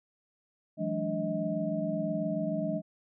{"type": "tone cluster", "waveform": "sine", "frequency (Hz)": [164.1, 182.8, 210.3, 292, 632], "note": ["E3", "F#3", "G#3", "D4", "D#5"], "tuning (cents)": [-8, -21, 22, -10, 27], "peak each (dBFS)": [-37, -36, -35, -36, -33], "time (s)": [0.77, 2.82], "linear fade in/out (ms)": 50, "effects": []}